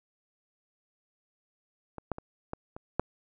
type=clicks; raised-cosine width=1 ms; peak=-25 / -16 / -25 / -20 / -27 / -11 dBFS; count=6; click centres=1.983 / 2.117 / 2.184 / 2.534 / 2.765 / 2.996 s; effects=none